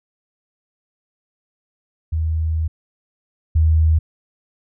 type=tone pair in turn; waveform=sine; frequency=79.8 / 79.38 Hz; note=D#2 / D#2; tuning=+44 / +35 cents; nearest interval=unison; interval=9 cents; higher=first; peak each=-17 / -11 dBFS; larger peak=second; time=2.12-2.68 / 3.55-3.99 s; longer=first; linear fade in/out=10 ms; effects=none